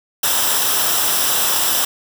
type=noise with comb filter; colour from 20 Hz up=white; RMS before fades=-17 dBFS; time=0.23-1.85 s; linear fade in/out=5 ms; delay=0.45 ms; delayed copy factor=-0.6; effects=none